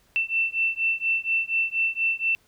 sine beating tone pair, 2677 / 2681.2 Hz, E7 / E7, +26 / +29 cents, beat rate 4.2 Hz, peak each -25 dBFS, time 0.16-2.35 s, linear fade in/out 0 ms, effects pink hiss -62 dBFS RMS until 2.47 s

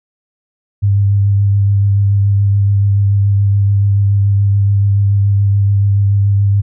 sine tone with vibrato, 100.2 Hz, G2, 38 cents sharp, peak -8 dBFS, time 0.82-6.62 s, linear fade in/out 20 ms, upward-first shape sine, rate 7 Hz, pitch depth 17 cents each way, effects none

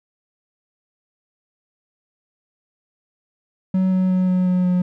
triangle tone with pitch steps, 187.3 / 185.9 / 184.51 / 183.13 / 181.76 / 180.4 Hz, F#3 / F#3 / F#3 / F#3 / F#3 / F#3, +21 / +8 / -5 / -18 / -31 / -44 cents, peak -13 dBFS, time 3.74-4.82 s, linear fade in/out 5 ms, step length 180 ms, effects none

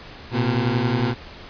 20% pulse beating tone pair, 116 / 127 Hz, A#2 / B2, -8 / +49 cents, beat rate 11 Hz, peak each -17 / -17 dBFS, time 0.31-1.15 s, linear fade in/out 50 ms, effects pink hiss -40 dBFS RMS until 1.49 s + resampled to 11025 Hz

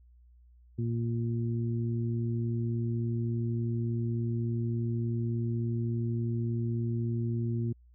harmonic tone, 116.54 Hz, A#2, in tune, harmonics 1 / 2 / 3, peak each -29 / -35 / -39 dBFS, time 0.78-7.73 s, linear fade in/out 10 ms, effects added 60 Hz sine -55 dBFS peak until 7.94 s

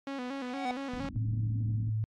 sawtooth tone with vibrato, 261.6 Hz, C4, in tune, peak -31 dBFS, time 0.07-1.09 s, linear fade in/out 2 ms, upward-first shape square, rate 4.3 Hz, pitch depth 88 cents each way
square tone with exponential growth, 750 Hz, F#5, 23 cents sharp, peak -29 dBFS, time 0.32-0.71 s, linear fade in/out 0 ms, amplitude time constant 84 ms
white low-pass noise, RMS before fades -41 dBFS, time 0.93-1.9 s, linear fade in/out 5 ms, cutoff 290 Hz, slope 96 dB/octave
sine tone with pitch glide, 110 to 109.11 Hz, A2 to A2, 0 to -14 cents, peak -28 dBFS, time 1.16-2.04 s, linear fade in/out 0 ms, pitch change -14 cents, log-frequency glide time 1.49-1.84 s
effects low-pass 4000 Hz 12 dB/octave + AAC 64 kbps

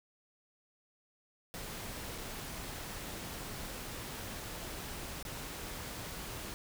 pink noise with dropouts, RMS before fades -43 dBFS, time 1.54-6.54 s, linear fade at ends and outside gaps 0 ms, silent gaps 2.178-2.182 / 5.227-5.251 s, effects none

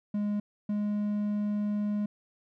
triangle tone pair in turn, 206.9 / 207.7 Hz, G#3 / G#3, -6 / 0 cents, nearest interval unison, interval 6 cents, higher second, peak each -25 / -25 dBFS, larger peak neither, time 0.14-0.4 / 0.69-2.06 s, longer second, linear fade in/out 5 ms, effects none

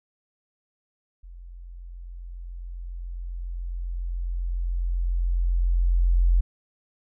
sine tone with level ramp, 43.65 Hz, F1, in tune, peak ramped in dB -40 to -15 dBFS, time 1.23-6.41 s, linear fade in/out 10 ms, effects none

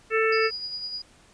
harmonic tone, 443 Hz, A4, 12 cents sharp, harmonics 1 / 3 / 4 / 5 / 6, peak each -22 / -27 / -28 / -29 / -30 dBFS, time 0.1-0.51 s, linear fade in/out 50 ms
sine tone with tremolo, 4900 Hz, D#8, 27 cents flat, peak -29 dBFS, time 0.32-1.02 s, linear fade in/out 5 ms, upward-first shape sine, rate 9.9 Hz, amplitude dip 45%
effects pink hiss -56 dBFS RMS until 1.33 s + resampled to 22050 Hz

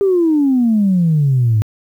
sine exponential sweep, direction down, 404 to 103.83 Hz, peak -9 dBFS, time 0.01-1.62 s, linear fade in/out 0 ms, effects tanh soft clip ceiling -6 dBFS + 8-bit

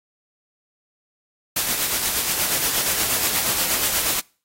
white noise with tremolo, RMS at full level -20 dBFS, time 1.56-4.2 s, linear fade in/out 5 ms, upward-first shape sine, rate 8.4 Hz, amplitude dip 40%, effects noise-tail reverb RT60 0.4 s tail -25 dB re dry + AAC 48 kbps

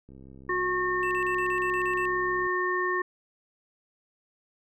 click train, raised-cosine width 3 ms, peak -36 dBFS, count 159, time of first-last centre 0.09-2.466 s, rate 66.5 Hz
harmonic tone, 363.7 Hz, F#4, 30 cents flat, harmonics 1 / 3 / 5, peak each -29 / -29 / -29 dBFS, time 0.49-3.02 s, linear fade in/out 5 ms
triangle tone bursts, 2655 Hz, E7, 12 cents sharp, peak -34 dBFS, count 9, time 1.03-2.054 s, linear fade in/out 0 ms, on 80 ms, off 38 ms
effects none

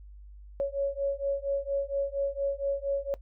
sine beating tone pair, 554.4 / 558.7 Hz, C#5 / C#5, 0 / +13 cents, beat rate 4.3 Hz, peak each -30 dBFS, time 0.6-3.14 s, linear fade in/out 0 ms, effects noise-tail reverb RT60 0.1 s tail -19 dB re dry + added 50 Hz sine -45 dBFS peak until 3.21 s

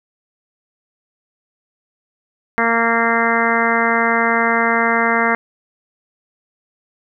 harmonic tone, 230.6 Hz, A#3, 19 cents flat, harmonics 1 / 2 / 3 / 4 / 5 / 6 / 7 / 8 / 9, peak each -22 / -22 / -22 / -22 / -22 / -22 / -22 / -22 / -22 dBFS, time 2.58-5.35 s, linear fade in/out 0 ms, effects none

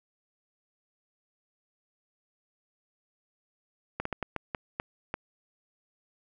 slowing click train, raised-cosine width 0.5 ms, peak -16 dBFS, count 8, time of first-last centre 4-5.141 s, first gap 54 ms, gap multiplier 1.36, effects none

